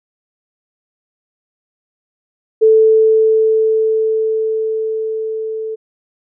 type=tone with level ramp; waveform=sine; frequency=440 Hz; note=A4; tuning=in tune; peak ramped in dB=-5 to -20 dBFS; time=2.61-5.76 s; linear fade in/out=20 ms; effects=none